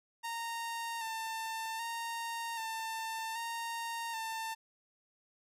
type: tone with vibrato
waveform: sawtooth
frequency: 910 Hz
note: A#5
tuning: 42 cents flat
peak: -33 dBFS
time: 0.23-4.55 s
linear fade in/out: 20 ms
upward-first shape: square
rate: 0.64 Hz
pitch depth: 29 cents each way
effects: resampled to 32000 Hz